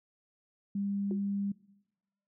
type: tone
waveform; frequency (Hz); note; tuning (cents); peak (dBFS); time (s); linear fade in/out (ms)
sine; 200; G3; +35; -30; 0.75-1.52; 5
type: tone with exponential decay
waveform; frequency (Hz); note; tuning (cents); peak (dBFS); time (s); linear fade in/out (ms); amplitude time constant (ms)
sine; 358.7; F4; +46; -32; 1.11-1.23; 1; 25
effects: noise-tail reverb RT60 1.0 s tail -21 dB re dry